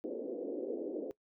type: band-pass noise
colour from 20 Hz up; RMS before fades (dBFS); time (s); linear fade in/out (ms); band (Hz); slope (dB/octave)
white; -39; 0.04-1.11; 0; 260 to 520; 48
effects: noise-tail reverb RT60 0.1 s tail -20 dB re dry